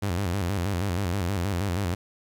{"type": "tone with vibrato", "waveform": "sawtooth", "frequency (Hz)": 93.3, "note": "F#2", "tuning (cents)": 15, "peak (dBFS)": -21, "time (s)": [0.02, 1.95], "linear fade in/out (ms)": 10, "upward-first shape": "square", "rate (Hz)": 6.3, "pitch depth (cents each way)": 130, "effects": ["10-bit"]}